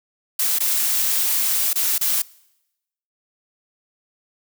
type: noise with dropouts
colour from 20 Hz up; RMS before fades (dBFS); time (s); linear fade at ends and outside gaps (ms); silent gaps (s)
blue; -20; 0.39-2.22; 5; 0.588-0.603 / 1.732-1.756 / 1.981-2.01
effects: noise-tail reverb RT60 0.9 s tail -23 dB re dry